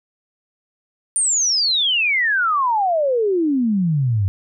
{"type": "exponential sweep", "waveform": "sine", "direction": "down", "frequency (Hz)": [9240, 92.5], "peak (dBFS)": -15, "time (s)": [1.16, 4.28], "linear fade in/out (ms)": 0, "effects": []}